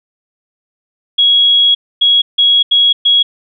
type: tone bursts at uneven times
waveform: sine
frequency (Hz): 3322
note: G#7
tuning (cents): 0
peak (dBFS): -6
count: 5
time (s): 1.18-1.75 / 2.01-2.22 / 2.38-2.63 / 2.71-2.93 / 3.05-3.23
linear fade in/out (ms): 10
effects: none